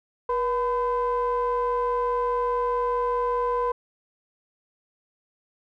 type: ring-modulated tone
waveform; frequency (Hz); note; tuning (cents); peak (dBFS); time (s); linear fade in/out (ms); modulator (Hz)
triangle; 262.8; C4; +8; -17; 0.29-3.72; 5; 746
effects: none